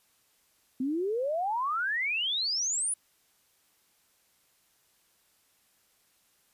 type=exponential sweep; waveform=sine; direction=up; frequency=249.6 to 10150 Hz; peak=-27 dBFS; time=0.8-2.94 s; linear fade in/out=5 ms; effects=white hiss -68 dBFS RMS until 6.53 s + resampled to 32000 Hz